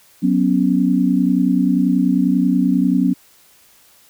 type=chord; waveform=sine; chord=F# suspended fourth; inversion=none; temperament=equal; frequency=185 / 246.9 / 277.2 Hz; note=F#3 / B3 / C#4; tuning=0 / 0 / 0 cents; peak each=-17 dBFS; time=0.22-3.14 s; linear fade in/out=20 ms; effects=white hiss -51 dBFS RMS until 4.09 s